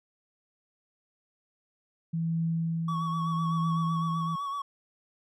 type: tone with tremolo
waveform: sine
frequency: 164.81 Hz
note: E3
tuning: in tune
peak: -25 dBFS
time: 2.13-4.36 s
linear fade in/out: 10 ms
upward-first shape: triangle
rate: 0.8 Hz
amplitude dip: 45%
type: tone with vibrato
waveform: triangle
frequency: 1122 Hz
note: C#6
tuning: 21 cents sharp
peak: -29 dBFS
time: 2.88-4.62 s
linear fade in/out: 5 ms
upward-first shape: sine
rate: 7.9 Hz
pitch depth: 38 cents each way
effects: none